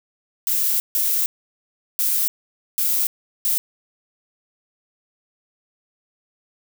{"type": "noise bursts at uneven times", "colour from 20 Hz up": "violet", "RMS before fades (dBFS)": -20, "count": 5, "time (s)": [[0.47, 0.8], [0.95, 1.26], [1.99, 2.28], [2.78, 3.07], [3.45, 3.58]], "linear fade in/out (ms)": 0, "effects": []}